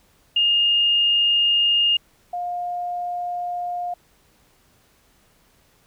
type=tone pair in turn; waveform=sine; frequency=2833 / 708.2 Hz; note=F7 / F5; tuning=+24 / +24 cents; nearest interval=2 octaves; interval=2400 cents; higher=first; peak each=-15 / -24 dBFS; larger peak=first; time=0.36-1.97 / 2.33-3.94 s; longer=neither; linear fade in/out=5 ms; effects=pink hiss -59 dBFS RMS until 5.86 s